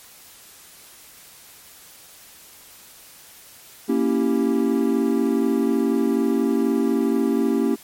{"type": "chord", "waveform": "triangle", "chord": "A# diminished seventh", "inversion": "none", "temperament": "equal", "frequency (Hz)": [233.1, 277.2, 329.6, 392], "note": ["A#3", "C#4", "E4", "G4"], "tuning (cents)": [0, 0, 0, 0], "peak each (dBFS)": [-20, -20, -23, -22], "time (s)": [3.88, 7.76], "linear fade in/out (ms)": 20, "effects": ["white hiss -46 dBFS RMS until 7.83 s", "MP3 64 kbps"]}